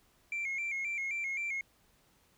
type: tone with vibrato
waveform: sine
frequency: 2254 Hz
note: C#7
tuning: 28 cents sharp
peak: -31 dBFS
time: 0.32-1.61 s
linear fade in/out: 2 ms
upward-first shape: square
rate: 3.8 Hz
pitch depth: 72 cents each way
effects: tanh soft clip ceiling -31 dBFS + pink hiss -68 dBFS RMS until 2.37 s